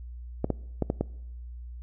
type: clicks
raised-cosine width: 2 ms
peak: -12 dBFS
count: 5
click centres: 0.444 / 0.503 / 0.823 / 0.901 / 1.01 s
effects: noise-tail reverb RT60 0.9 s tail -23 dB re dry + added 60 Hz sine -38 dBFS peak until 1.82 s